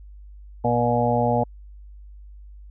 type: harmonic tone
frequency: 120 Hz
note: B2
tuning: 49 cents flat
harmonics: 1 / 2 / 4 / 5 / 6 / 7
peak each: -25 / -25 / -25 / -25 / -25 / -25 dBFS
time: 0.64-1.44 s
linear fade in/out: 10 ms
effects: added 50 Hz sine -40 dBFS peak until 2.7 s